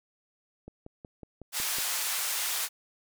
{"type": "click train", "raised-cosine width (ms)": 2, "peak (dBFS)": -30, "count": 7, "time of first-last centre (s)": [0.68, 1.785], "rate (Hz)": 5.43}
{"type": "band-pass noise", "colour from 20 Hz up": "white", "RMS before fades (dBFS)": -31, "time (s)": [1.52, 2.69], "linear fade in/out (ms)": 50, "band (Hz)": [830, 15000], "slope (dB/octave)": 12}
{"effects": []}